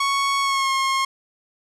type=tone with pitch glide; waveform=sawtooth; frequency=1108.7 to 1075.9 Hz; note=C#6 to C6; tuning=0 to +48 cents; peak=-15 dBFS; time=0-1.05 s; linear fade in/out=5 ms; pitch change=-52 cents; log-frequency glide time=0.41-0.71 s; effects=low-pass 8000 Hz 12 dB/octave